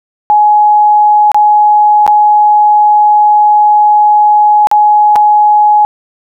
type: tone with dropouts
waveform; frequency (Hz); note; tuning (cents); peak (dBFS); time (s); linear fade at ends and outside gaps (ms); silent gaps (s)
sine; 840; G#5; +19; -3; 0.3-5.85; 0; 1.317-1.345 / 2.065-2.077 / 4.671-4.714 / 5.157-5.161
effects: none